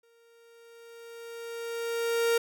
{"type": "tone with exponential growth", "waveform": "45% pulse", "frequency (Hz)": 464.5, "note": "A#4", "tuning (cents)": -6, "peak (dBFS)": -22, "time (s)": [0.03, 2.38], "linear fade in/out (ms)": 5, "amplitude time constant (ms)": 510, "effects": []}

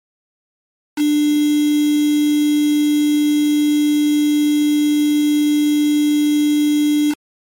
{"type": "tone with quantisation", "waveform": "sine", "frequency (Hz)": 296.9, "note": "D4", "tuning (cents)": 19, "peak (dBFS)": -12, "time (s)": [0.96, 7.15], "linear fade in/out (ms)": 50, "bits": 4, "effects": ["MP3 64 kbps"]}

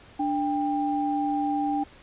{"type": "tone pair together", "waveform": "sine", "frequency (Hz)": [293.7, 794.6], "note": ["D4", "G5"], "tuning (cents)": [0, 23], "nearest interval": "octave + perfect fourth", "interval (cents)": 1723, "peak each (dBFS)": -26, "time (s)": [0.19, 1.84], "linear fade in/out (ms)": 10, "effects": ["pink hiss -51 dBFS RMS until 2.02 s", "resampled to 8000 Hz"]}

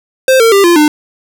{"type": "tone with pitch steps", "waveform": "square", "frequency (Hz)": [523.3, 455.6, 396.6, 345.2, 300.6], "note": ["C5", "A#4", "G4", "F4", "D4"], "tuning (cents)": [0, -40, 20, -20, 40], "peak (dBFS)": -5, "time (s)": [0.28, 0.88], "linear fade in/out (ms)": 2, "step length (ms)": 120, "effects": []}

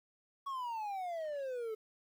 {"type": "exponential sweep", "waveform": "triangle", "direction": "down", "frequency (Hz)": [1123, 428.7], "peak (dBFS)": -35, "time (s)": [0.46, 1.75], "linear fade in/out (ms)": 10, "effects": ["11-bit"]}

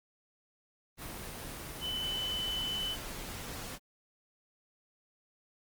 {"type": "tone in noise", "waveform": "sine", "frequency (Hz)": 3016, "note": "F#7", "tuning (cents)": 32, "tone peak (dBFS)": -33, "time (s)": [1.8, 2.97], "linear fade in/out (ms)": 50, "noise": "pink", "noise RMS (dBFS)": -42, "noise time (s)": [0.97, 3.79], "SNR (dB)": 6, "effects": ["Opus 24 kbps"]}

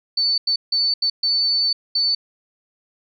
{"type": "tone bursts at uneven times", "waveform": "sine", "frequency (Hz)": 4505, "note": "C#8", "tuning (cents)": 27, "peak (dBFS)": -16, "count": 6, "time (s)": [[0.17, 0.38], [0.47, 0.56], [0.72, 0.94], [1.02, 1.1], [1.23, 1.73], [1.95, 2.15]], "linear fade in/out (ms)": 5, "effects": []}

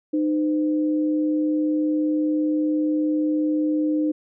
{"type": "tone pair together", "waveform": "sine", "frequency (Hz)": [305.8, 511.5], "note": ["D#4", "C5"], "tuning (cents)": [-30, -39], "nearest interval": "major sixth", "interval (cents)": 891, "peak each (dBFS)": [-19, -30], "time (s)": [0.13, 4.12], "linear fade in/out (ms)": 10, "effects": []}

